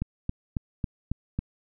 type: click train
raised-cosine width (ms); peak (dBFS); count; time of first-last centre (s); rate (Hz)
5; -15; 6; 0.02-1.39; 3.65
effects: none